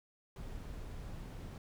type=noise; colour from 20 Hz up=brown; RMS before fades=-45 dBFS; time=0.36-1.58 s; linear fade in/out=2 ms; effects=none